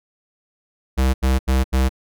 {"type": "tone bursts", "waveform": "square", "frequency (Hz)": 65.41, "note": "C2", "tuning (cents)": 0, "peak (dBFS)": -15, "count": 4, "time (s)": [0.97, 1.893], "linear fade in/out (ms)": 20, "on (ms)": 170, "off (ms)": 81, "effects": []}